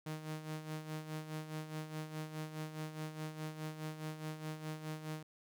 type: tone with tremolo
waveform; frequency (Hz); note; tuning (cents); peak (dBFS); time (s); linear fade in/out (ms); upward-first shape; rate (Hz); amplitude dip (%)
sawtooth; 155.56; D#3; 0; -35; 0.06-5.23; 5; sine; 4.8; 65
effects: none